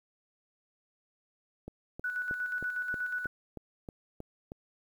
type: click train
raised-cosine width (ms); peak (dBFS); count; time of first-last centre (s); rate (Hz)
2; -28; 10; 1.68-4.519; 3.17
type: tone with tremolo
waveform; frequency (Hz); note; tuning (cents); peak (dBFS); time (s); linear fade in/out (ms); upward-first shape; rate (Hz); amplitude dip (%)
sine; 1480; F#6; 0; -30; 2.04-3.27; 5; square; 8.3; 45
effects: 10-bit